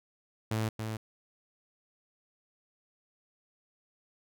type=tone with echo; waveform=sawtooth; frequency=110 Hz; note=A2; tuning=in tune; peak=-25 dBFS; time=0.51-0.69 s; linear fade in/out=5 ms; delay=280 ms; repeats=1; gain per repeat=-5 dB; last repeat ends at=0.97 s; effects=none